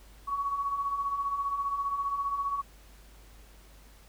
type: beating tone pair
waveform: sine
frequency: 1108.7 / 1123.7 Hz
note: C#6 / C#6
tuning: 0 / +23 cents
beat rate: 15 Hz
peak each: -37 / -29 dBFS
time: 0.27-2.62 s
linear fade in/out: 20 ms
effects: added 50 Hz sine -52 dBFS peak until 4.08 s + pink hiss -58 dBFS RMS until 4.08 s